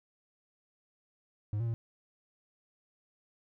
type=tone with pitch steps; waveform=triangle; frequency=104.6 / 116.8 / 115 Hz; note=G#2 / A#2 / A#2; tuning=+13 / +4 / -23 cents; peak=-28 dBFS; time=1.53-1.74 s; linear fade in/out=0 ms; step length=70 ms; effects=none